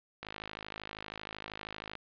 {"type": "click train", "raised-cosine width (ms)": 0.3, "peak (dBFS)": -24, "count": 92, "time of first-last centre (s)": [0.23, 1.953], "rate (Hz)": 52.8, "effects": ["resampled to 11025 Hz", "10-bit"]}